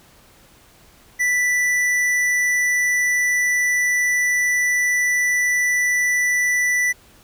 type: tone with tanh clipping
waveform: triangle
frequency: 1975.5 Hz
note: B6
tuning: in tune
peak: -18 dBFS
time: 1.19-6.93 s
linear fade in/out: 20 ms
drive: 17 dB
effects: pink hiss -51 dBFS RMS until 7.23 s